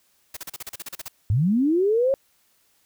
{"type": "noise bursts", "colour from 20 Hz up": "white", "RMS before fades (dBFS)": -34, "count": 12, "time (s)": [0.34, 1.083], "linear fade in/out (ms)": 5, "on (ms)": 28, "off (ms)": 37}
{"type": "linear sweep", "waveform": "sine", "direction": "up", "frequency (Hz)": [90.8, 554.4], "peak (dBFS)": -17, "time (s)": [1.3, 2.14], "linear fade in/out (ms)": 0}
{"effects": ["white hiss -64 dBFS RMS until 2.85 s"]}